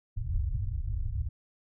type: low-pass noise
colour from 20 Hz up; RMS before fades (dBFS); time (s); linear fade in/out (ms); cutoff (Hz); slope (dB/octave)
white; -31; 0.16-1.29; 10; 110; 48
effects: none